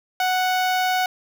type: tone with notch filter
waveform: sawtooth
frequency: 740 Hz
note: F#5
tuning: in tune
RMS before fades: -21 dBFS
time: 0.2-1.06 s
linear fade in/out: 2 ms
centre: 8600 Hz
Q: 1.2
effects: none